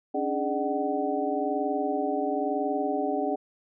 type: tone cluster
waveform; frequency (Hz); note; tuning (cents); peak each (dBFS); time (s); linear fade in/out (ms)
sine; 277.4 / 298.4 / 416 / 601 / 754; C#4 / D4 / G#4 / D5 / F#5; +1 / +28 / +3 / +40 / +32; -31 / -34 / -31 / -32 / -30; 0.14-3.36; 10
effects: none